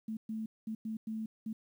sine tone bursts at uneven times, 220 Hz, A3, in tune, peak -35 dBFS, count 6, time 0.08-0.17 / 0.29-0.46 / 0.67-0.75 / 0.85-0.97 / 1.07-1.26 / 1.46-1.53 s, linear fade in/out 5 ms, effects 11-bit

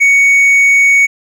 sine tone with hard clipping, 2231 Hz, C#7, 11 cents sharp, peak -6 dBFS, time 0-1.07 s, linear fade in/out 20 ms, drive 3 dB, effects none

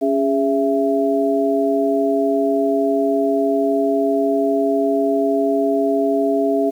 sine tone cluster, 278.2 / 410.6 / 667 Hz, C#4 / G#4 / E5, +6 / -20 / +20 cents, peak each -19 dBFS, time 0.01-6.71 s, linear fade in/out 20 ms, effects 8-bit

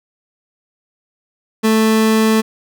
30% pulse tone, 220 Hz, A3, in tune, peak -8 dBFS, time 1.63-2.42 s, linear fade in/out 20 ms, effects none

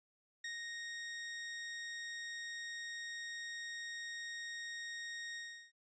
sawtooth tone with ADSR envelope, 1864.7 Hz, A#6, in tune, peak -37 dBFS, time 0.44-5.72 s, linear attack 5 ms, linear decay 130 ms, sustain -2 dB, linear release 360 ms, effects resampled to 16000 Hz

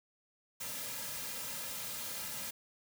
white noise with comb filter, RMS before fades -41 dBFS, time 0.6-2.51 s, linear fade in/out 10 ms, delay 2.7 ms, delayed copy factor -0.8, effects none

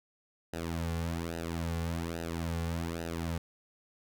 sawtooth tone with flanger, 83.5 Hz, E2, 23 cents sharp, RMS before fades -35 dBFS, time 0.53-3.38 s, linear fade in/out 5 ms, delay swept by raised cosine 0.89 to 3.19 ms, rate 1.2 Hz, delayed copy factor -0.9, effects none

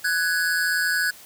square tone pair together, 1491 / 1662.5 Hz, F#6 / G#6, +13 / +1 cents, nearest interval major second, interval 188 cents, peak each -24 / -24 dBFS, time 0.04-1.11 s, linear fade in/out 10 ms, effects white hiss -46 dBFS RMS until 1.25 s + high-pass 60 Hz 12 dB/octave

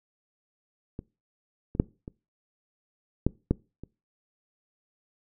clicks, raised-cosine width 3 ms, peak -22 / -22 / -6 / -25 / -9 / -9 / -27 dBFS, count 7, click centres 0.991 / 1.751 / 1.799 / 2.079 / 3.266 / 3.51 / 3.836 s, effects noise-tail reverb RT60 0.3 s tail -23 dB re dry

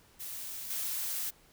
blue noise with level steps, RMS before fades -41 / -35 dBFS, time 0.19-1.31 s, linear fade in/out 20 ms, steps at 0.7 s, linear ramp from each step 5 ms, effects pink hiss -62 dBFS RMS until 1.52 s

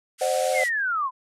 white band-pass noise, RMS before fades -35 dBFS, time 0.18-0.7 s, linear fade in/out 50 ms, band 1300 to 11000 Hz, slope 48 dB/octave
sine chord, C diminished, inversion none, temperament equal with one note detuned, 523.3 / 608.4 / 740 Hz, C5 / Eb5 / Gb5, 0 / -39 / 0 cents, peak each -24 / -26 / -26 dBFS, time 0.21-0.64 s, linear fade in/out 5 ms
sine linear sweep, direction down, 2217 to 990 Hz, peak -22 dBFS, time 0.53-1.11 s, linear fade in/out 50 ms
effects none

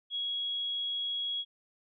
sine tone, 3322 Hz, G#7, in tune, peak -31 dBFS, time 0.1-1.45 s, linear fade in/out 50 ms, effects none

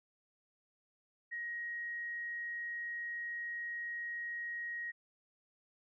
sine tone, 1887 Hz, A#6, 21 cents sharp, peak -38 dBFS, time 1.31-4.92 s, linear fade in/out 20 ms, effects none

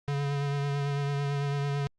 square tone with vibrato, 141.9 Hz, C#3, 41 cents sharp, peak -28 dBFS, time 0.08-1.87 s, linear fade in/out 0 ms, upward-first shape triangle, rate 9 Hz, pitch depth 25 cents each way, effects low-pass 5000 Hz 12 dB/octave + Opus 48 kbps

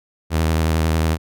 sawtooth tone with vibrato, 80 Hz, D#2, 49 cents sharp, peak -12 dBFS, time 0.3-1.18 s, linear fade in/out 50 ms, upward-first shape square, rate 11 Hz, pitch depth 26 cents each way, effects none

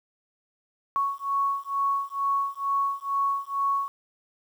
sine beating tone pair, 1108.7 / 1110.9 Hz, C#6 / C#6, 0 / +3 cents, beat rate 2.2 Hz, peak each -27 dBFS, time 0.96-3.88 s, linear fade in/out 0 ms, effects 9-bit

